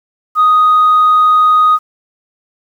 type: tone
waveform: sine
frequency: 1246 Hz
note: D#6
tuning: 2 cents sharp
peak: -4 dBFS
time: 0.35-1.79 s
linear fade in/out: 50 ms
effects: tanh soft clip ceiling -3 dBFS + 7-bit